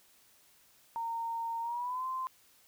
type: tone with pitch glide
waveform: sine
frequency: 920 to 1038.6 Hz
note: A#5 to C6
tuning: -23 to -13 cents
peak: -33 dBFS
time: 0.96-2.27 s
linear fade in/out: 0 ms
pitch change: +210 cents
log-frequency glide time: 1.61-2.06 s
effects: white hiss -64 dBFS RMS until 2.67 s